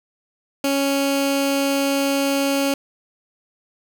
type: tone with notch filter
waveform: 15% pulse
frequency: 277.2 Hz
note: C#4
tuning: in tune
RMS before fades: -20 dBFS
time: 0.64-2.74 s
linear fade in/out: 2 ms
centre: 990 Hz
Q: 1.4
effects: none